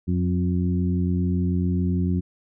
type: harmonic tone with a mistuned harmonic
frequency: 89 Hz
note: F2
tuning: 33 cents sharp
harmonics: 1 / 2 / 3 / 4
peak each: -23 / -23 / -29 / -34 dBFS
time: 0.07-2.21 s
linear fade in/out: 20 ms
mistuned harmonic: 2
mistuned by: +19 cents
effects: none